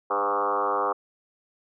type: tone with frequency modulation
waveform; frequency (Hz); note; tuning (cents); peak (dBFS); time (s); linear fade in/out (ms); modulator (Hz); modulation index
sine; 808; G#5; -48; -21; 0.1-0.93; 10; 101; 4.6
effects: high-pass 400 Hz 12 dB/octave